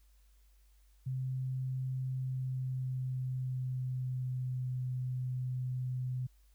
sine tone with pitch glide, 130 to 127.1 Hz, C3 to C3, -11 to -50 cents, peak -33 dBFS, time 1.06-6.27 s, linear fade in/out 10 ms, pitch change -39 cents, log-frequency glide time 2.13-4.74 s, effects added 50 Hz sine -61 dBFS peak until 6.54 s + white hiss -74 dBFS RMS until 6.54 s

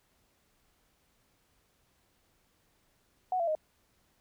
sine tone with pitch steps, 739 / 677.7 / 621.4 Hz, F#5 / E5 / D#5, -2 / +48 / -2 cents, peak -27 dBFS, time 3.32-3.551 s, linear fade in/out 2 ms, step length 77 ms, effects pink hiss -71 dBFS RMS until 4.2 s

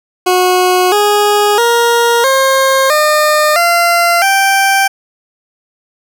20% pulse tone with pitch steps, 364.9 / 414.3 / 470.5 / 534.2 / 606.6 / 688.8 / 782.2 Hz, F#4 / G#4 / A#4 / C5 / D#5 / F5 / G5, -24 / -4 / +16 / +36 / -44 / -24 / -4 cents, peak -3 dBFS, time 0.26-4.88 s, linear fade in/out 10 ms, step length 660 ms, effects none

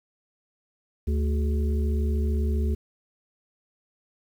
harmonic tone with a mistuned harmonic, 73.7 Hz, D2, 7 cents sharp, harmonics 1 / 3 / 5 / 6, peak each -22 / -32 / -36 / -38 dBFS, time 1.07-2.75 s, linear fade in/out 10 ms, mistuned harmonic 6, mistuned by -84 cents, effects 9-bit

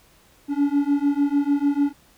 triangle beating tone pair, 282.1 / 288.8 Hz, C#4 / D4, +30 / -29 cents, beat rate 6.7 Hz, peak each -19 / -19 dBFS, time 0.48-1.93 s, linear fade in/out 50 ms, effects pink hiss -56 dBFS RMS until 2.17 s

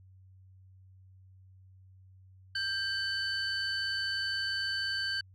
sine tone cluster, 1579 / 3009 / 4523 Hz, G6 / F#7 / C#8, +12 / +28 / +34 cents, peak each -32 / -39 / -33 dBFS, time 2.55-5.21 s, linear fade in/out 5 ms, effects tanh soft clip ceiling -25 dBFS + added 94 Hz sine -54 dBFS peak until 5.34 s

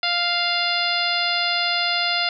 harmonic tone, 698.5 Hz, F5, in tune, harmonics 1 / 2 / 3 / 4 / 5 / 6 / 7, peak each -27 / -27 / -27 / -27 / -27 / -27 / -27 dBFS, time 0.03-2.29 s, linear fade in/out 2 ms, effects none

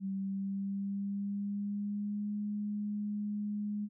sine tone with pitch glide, 193.7 to 207.6 Hz, G3 to G#3, -20 to 0 cents, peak -33 dBFS, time 0-3.89 s, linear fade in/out 50 ms, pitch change +120 cents, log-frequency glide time 0.11-2.33 s, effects none

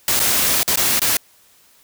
white noise with dropouts, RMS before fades -17 dBFS, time 0.08-1.17 s, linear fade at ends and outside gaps 1 ms, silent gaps 0.194-0.2 / 0.631-0.678 / 0.758-0.773 / 0.994-1.017 s, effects white hiss -53 dBFS RMS until 1.83 s

